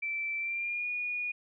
sine tone with pitch glide, 2331 to 2450 Hz, D7 to D#7, -14 to -27 cents, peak -31 dBFS, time 0.02-1.32 s, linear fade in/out 10 ms, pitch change +87 cents, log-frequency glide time 0.38-0.88 s, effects none

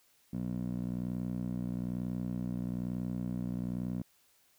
15% pulse tone with band-pass filter, 61.1 Hz, B1, 18 cents flat, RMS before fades -36 dBFS, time 0.33-4.02 s, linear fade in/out 5 ms, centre 210 Hz, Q 1.8, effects white hiss -68 dBFS RMS until 4.58 s

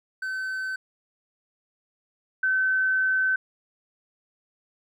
triangle / sine tone pair in turn, 1529 / 1529 Hz, G6 / G6, -44 / -44 cents, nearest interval unison, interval 0 cents, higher neither, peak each -26 / -20 dBFS, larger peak second, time 0.22-0.76 / 2.43-3.36 s, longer second, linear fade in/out 5 ms, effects none

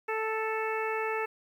harmonic tone, 440 Hz, A4, in tune, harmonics 1 / 2 / 3 / 4 / 5 / 6, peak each -32 / -35 / -37 / -38 / -39 / -40 dBFS, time 0.08-1.26 s, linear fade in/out 10 ms, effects 10-bit

